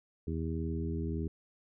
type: harmonic tone with a mistuned harmonic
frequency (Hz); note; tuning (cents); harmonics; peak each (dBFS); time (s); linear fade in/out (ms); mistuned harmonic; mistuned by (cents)
81.1; E2; -28; 1 / 2 / 3 / 4 / 5; -35 / -38 / -40 / -41 / -42; 0.27-1.28; 5; 1; +17
effects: none